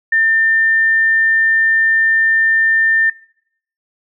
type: tone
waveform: sine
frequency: 1800 Hz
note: A6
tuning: 39 cents sharp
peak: -10 dBFS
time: 0.12-3.1 s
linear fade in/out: 5 ms
effects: noise-tail reverb RT60 0.7 s tail -23 dB re dry